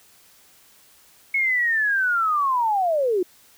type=linear sweep; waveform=sine; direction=down; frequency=2200 to 342.1 Hz; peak=-18 dBFS; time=1.34-3.23 s; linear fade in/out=5 ms; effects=white hiss -54 dBFS RMS until 3.57 s